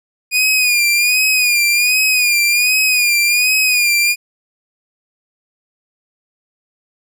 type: tone with vibrato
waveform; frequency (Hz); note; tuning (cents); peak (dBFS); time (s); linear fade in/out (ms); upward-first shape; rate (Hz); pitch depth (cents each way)
sawtooth; 2452; D#7; -26; -8; 0.31-4.16; 50; sine; 1.3; 64
effects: none